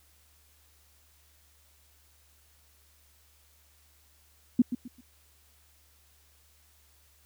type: tone with echo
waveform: sine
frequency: 245.3 Hz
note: B3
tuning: 12 cents flat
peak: -16 dBFS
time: 4.59-4.62 s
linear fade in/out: 5 ms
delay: 130 ms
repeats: 3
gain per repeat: -11 dB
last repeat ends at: 5.01 s
effects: added 73 Hz sine -64 dBFS peak until 7.25 s + white hiss -64 dBFS RMS until 7.25 s